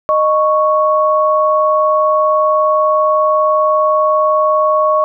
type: tone pair together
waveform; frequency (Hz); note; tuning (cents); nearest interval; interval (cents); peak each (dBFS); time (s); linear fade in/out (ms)
sine; 616.5 / 1108.7; D#5 / C#6; -16 / 0; minor seventh; 1016; -12; 0.09-5.04; 0
effects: none